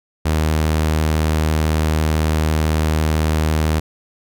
sawtooth tone, 78 Hz, D#2, 5 cents sharp, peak -11 dBFS, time 0.25-3.8 s, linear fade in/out 10 ms, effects none

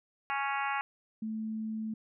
harmonic tone, 277.2 Hz, C#4, in tune, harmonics 3 / 4 / 5 / 6 / 7 / 8 / 9 / 10, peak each -34 / -36 / -38 / -40 / -41 / -42 / -43 / -44 dBFS, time 0.3-0.81 s, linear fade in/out 0 ms
sine tone, 219.2 Hz, A3, 6 cents flat, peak -33 dBFS, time 1.22-1.94 s, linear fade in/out 5 ms
effects none

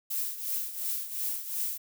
violet noise with tremolo, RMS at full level -30 dBFS, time 0.1-1.78 s, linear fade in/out 10 ms, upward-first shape triangle, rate 2.8 Hz, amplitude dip 75%, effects none

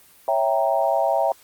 sine chord, C# diminished seventh, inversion none, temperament equal, 554.4 / 659.3 / 784 / 932.3 Hz, C#5 / E5 / G5 / Bb5, 0 / 0 / 0 / 0 cents, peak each -24 / -21 / -23 / -26 dBFS, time 0.28-1.32 s, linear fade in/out 2 ms, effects white hiss -52 dBFS RMS until 1.43 s + Opus 32 kbps

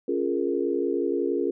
sine chord, Bb minor seventh, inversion first, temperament equal, 277.2 / 349.2 / 415.3 / 466.2 Hz, Db4 / F4 / Ab4 / Bb4, 0 / 0 / 0 / 0 cents, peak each -29 / -27 / -28 / -30 dBFS, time 0.08-1.51 s, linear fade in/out 5 ms, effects none

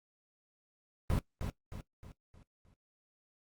brown noise with echo, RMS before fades -30 dBFS, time 1.1-1.19 s, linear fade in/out 0 ms, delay 310 ms, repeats 5, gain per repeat -7 dB, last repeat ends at 2.74 s, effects noise-tail reverb RT60 0.1 s tail -18 dB re dry + Opus 32 kbps

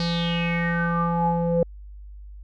square tone with low-pass filter sweep, 170 Hz, F3, 46 cents flat, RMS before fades -23 dBFS, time 0-1.63 s, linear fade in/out 2 ms, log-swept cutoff 4600 to 520 Hz, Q 7.4, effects added 50 Hz sine -38 dBFS peak until 2.43 s

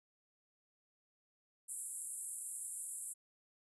white band-pass noise, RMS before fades -45 dBFS, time 1.68-3.14 s, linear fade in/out 20 ms, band 7700 to 11000 Hz, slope 96 dB/octave, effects none

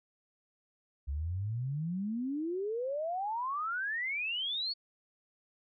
sine exponential sweep, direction up, 66.5 to 4500 Hz, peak -32 dBFS, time 1.07-4.74 s, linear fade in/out 20 ms, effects none

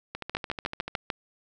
two click trains, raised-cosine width 0.3 ms, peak -18 / -12 dBFS, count 12 / 6, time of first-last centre 0.15-0.953 / 0.35-1.102 s, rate 13.7 / 6.65 Hz, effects none

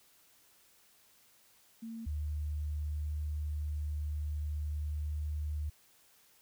sine tone pair in turn, 226.9 / 75.04 Hz, A#3 / D2, -47 / +38 cents, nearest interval octave + perfect fifth, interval 1915 cents, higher first, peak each -40 / -33 dBFS, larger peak second, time 1.82-2.06 / 2.06-5.7 s, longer second, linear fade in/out 10 ms, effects white hiss -65 dBFS RMS until 6.41 s

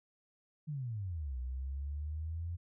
sine exponential two-way sweep, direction down then up, 157.9 to 61.74 to 87.2 Hz, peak -36 dBFS, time 0.67-2.57 s, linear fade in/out 20 ms, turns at 1.38 s, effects none

